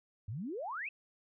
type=exponential sweep; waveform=sine; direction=up; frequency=92.6 to 2700 Hz; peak=-37 dBFS; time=0.28-0.89 s; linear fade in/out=5 ms; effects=none